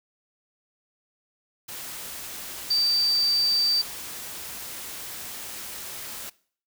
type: tone in noise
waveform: sine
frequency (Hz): 4650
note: D8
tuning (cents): -18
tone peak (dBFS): -19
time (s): 2.7-3.82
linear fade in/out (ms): 10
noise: white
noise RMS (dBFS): -37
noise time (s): 1.68-6.3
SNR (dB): +15
effects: noise-tail reverb RT60 0.5 s tail -21 dB re dry